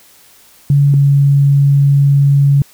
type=tone pair in turn; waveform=sine; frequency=141.9 / 140.59 Hz; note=C#3 / C#3; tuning=+41 / +25 cents; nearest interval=unison; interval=16 cents; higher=first; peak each=-6 dBFS; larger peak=neither; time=0.7-0.94 / 0.94-2.62 s; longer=second; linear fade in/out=2 ms; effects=white hiss -45 dBFS RMS until 2.73 s